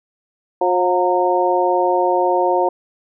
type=harmonic tone with a mistuned harmonic; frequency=179.4 Hz; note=F3; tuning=47 cents sharp; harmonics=2 / 3 / 4 / 5; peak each=-19 / -19 / -19 / -19 dBFS; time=0.61-2.69 s; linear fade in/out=5 ms; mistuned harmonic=5; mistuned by=+42 cents; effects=none